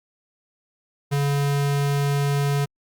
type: tone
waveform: square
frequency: 141.9 Hz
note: C#3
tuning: 41 cents sharp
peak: -20 dBFS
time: 1.11-2.66 s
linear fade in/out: 20 ms
effects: Opus 48 kbps